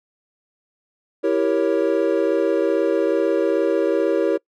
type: chord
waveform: triangle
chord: E diminished seventh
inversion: none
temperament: equal with one note detuned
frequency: 329.6 / 392 / 468.1 / 554.4 Hz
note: E4 / G4 / Bb4 / Db5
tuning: 0 / 0 / +7 / 0 cents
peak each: -20 dBFS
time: 1.23-4.38 s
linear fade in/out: 20 ms
effects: noise-tail reverb RT60 0.1 s tail -24 dB re dry